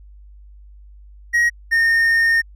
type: tone pair in turn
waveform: triangle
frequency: 1893 / 1832.7 Hz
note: A#6 / A#6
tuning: +26 / -30 cents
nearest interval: minor second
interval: 56 cents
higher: first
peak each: -11 dBFS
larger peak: neither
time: 1.33-1.5 / 1.71-2.42 s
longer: second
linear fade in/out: 20 ms
effects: added 50 Hz sine -40 dBFS peak until 2.55 s